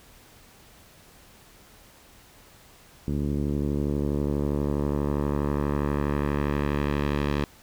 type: tone with low-pass filter sweep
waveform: 10% pulse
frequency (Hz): 72.3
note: D2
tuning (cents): -27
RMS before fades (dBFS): -26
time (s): 3.08-7.44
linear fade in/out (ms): 0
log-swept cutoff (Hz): 270 to 3700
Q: 0.93
effects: pink hiss -53 dBFS RMS until 7.62 s